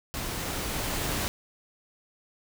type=noise with level ramp; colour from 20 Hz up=pink; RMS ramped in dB=-34 to -29 dBFS; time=0.14-1.28 s; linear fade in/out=0 ms; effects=none